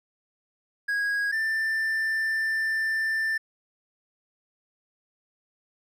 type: tone pair in turn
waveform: triangle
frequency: 1648 / 1779.3 Hz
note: G#6 / A6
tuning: -14 / +19 cents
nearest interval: minor second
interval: 133 cents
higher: second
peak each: -22 dBFS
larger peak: neither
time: 0.88-1.32 / 1.32-3.38 s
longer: second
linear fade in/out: 10 ms
effects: none